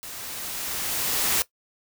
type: noise with level ramp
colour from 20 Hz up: white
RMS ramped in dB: -38 to -22 dBFS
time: 0.03-1.42 s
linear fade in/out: 0 ms
effects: noise-tail reverb RT60 0.1 s tail -17 dB re dry